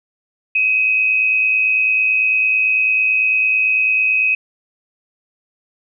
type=tone pair together; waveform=sine; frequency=2528 / 2637 Hz; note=D#7 / E7; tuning=+27 / 0 cents; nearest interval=minor second; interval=73 cents; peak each=-13 / -22 dBFS; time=0.55-4.35 s; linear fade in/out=5 ms; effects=none